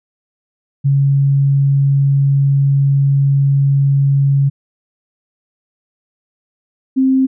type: tone pair in turn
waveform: sine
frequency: 138.9 / 263.7 Hz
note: C#3 / C4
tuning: +4 / +14 cents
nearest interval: major seventh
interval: 1110 cents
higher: second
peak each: -9 dBFS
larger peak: neither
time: 0.84-4.5 / 6.96-7.27 s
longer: first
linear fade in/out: 20 ms
effects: none